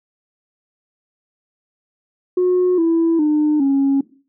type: tone with pitch steps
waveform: sine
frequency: 362.9 / 330.9 / 301.7 / 275 Hz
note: F#4 / E4 / D4 / C#4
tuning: -34 / +7 / +47 / -14 cents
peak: -11 dBFS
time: 2.37-4.01 s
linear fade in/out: 5 ms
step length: 410 ms
effects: noise-tail reverb RT60 0.4 s tail -18 dB re dry + tanh soft clip ceiling -10 dBFS